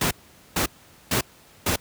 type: noise bursts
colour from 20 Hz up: pink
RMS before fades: -22 dBFS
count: 4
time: 0.01-1.76 s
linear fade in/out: 5 ms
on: 100 ms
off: 450 ms
effects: pink hiss -52 dBFS RMS until 1.8 s + high-pass 60 Hz 12 dB/octave